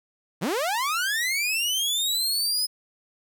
sawtooth linear sweep, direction up, 134 to 5100 Hz, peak -20 dBFS, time 0.41-2.67 s, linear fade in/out 20 ms, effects 10-bit

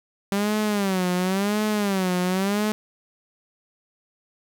sawtooth tone with vibrato, 196 Hz, G3, in tune, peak -17 dBFS, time 0.32-2.72 s, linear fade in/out 0 ms, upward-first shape sine, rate 0.94 Hz, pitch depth 150 cents each way, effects 9-bit

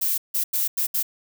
violet noise bursts at uneven times, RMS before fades -23 dBFS, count 5, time 0.01-0.18 / 0.34-0.44 / 0.53-0.68 / 0.77-0.87 / 0.94-1.03 s, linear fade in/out 10 ms, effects none

